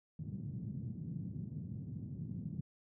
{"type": "band-pass noise", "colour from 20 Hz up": "white", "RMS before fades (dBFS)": -43, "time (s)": [0.19, 2.61], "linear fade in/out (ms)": 5, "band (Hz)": [110, 180], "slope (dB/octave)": 24, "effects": []}